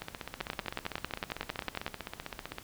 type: two click trains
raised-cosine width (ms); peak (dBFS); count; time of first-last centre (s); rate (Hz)
0.3; -21 / -16; 41 / 17; 0.02-2.584 / 0.41-1.865; 15.6 / 11
effects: pink hiss -52 dBFS RMS until 2.63 s